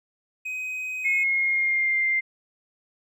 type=tone; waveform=triangle; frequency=2516 Hz; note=D#7; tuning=19 cents sharp; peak=-27 dBFS; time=0.45-1.24 s; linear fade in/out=10 ms
type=tone with pitch glide; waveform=sine; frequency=2168 to 2097 Hz; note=C#7 to C7; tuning=-39 to +3 cents; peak=-20 dBFS; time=1.04-2.21 s; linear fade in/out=20 ms; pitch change=-58 cents; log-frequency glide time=1.18-2 s
effects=none